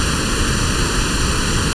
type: noise with comb filter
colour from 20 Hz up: pink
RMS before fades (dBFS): -17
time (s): 0-1.73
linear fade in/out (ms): 0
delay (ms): 0.69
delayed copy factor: +0.8
effects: resampled to 22050 Hz